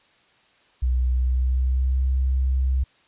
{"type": "tone with pitch glide", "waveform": "sine", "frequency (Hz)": [62.6, 65.26], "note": ["B1", "C2"], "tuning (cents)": [24, -4], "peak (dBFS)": -18, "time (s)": [0.82, 2.84], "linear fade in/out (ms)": 10, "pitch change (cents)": 72, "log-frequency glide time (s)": [1.1, 2.04], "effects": ["white hiss -59 dBFS RMS until 3.07 s", "resampled to 8000 Hz"]}